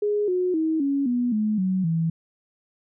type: tone with pitch steps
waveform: sine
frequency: 415.3 / 363.6 / 318.4 / 278.8 / 244.1 / 213.7 / 187.14 / 163.86 Hz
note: G#4 / F#4 / D#4 / C#4 / B3 / G#3 / F#3 / E3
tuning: 0 / -30 / +40 / +10 / -20 / +50 / +20 / -10 cents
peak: -20 dBFS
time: 0.02-2.1 s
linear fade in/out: 5 ms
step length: 260 ms
effects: none